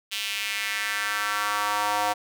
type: tone with high-pass filter sweep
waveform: square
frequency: 103.83 Hz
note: G#2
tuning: in tune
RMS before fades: -27 dBFS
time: 0.11-2.14 s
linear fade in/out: 20 ms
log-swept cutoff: 3000 to 770 Hz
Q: 2.5
effects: none